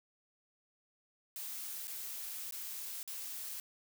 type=noise with dropouts; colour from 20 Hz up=blue; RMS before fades=-43 dBFS; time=1.36-3.6 s; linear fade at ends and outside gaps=1 ms; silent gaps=1.872-1.879 / 2.51-2.523 / 3.03-3.076 s; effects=none